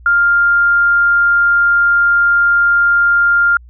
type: tone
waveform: sine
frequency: 1400 Hz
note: F6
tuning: 4 cents sharp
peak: -8 dBFS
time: 0.06-3.57 s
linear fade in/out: 2 ms
effects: added 60 Hz sine -36 dBFS peak until 3.69 s